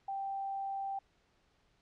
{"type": "tone", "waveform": "sine", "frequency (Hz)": 784, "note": "G5", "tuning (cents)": 0, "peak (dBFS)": -35, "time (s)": [0.08, 0.99], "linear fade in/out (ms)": 5, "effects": ["pink hiss -72 dBFS RMS until 1.81 s", "low-pass 5000 Hz 12 dB/octave"]}